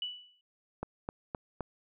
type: tone with exponential decay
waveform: sine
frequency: 2960 Hz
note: F#7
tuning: in tune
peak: -31 dBFS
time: 0.02-0.41 s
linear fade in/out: 2 ms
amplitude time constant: 83 ms
type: click train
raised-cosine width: 1 ms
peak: -21 dBFS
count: 4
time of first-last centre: 0.83-1.607 s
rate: 3.86 Hz
effects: none